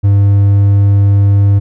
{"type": "tone", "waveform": "triangle", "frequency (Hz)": 100.2, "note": "G2", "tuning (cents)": 38, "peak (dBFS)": -3, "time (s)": [0.03, 1.6], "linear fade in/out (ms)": 20, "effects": []}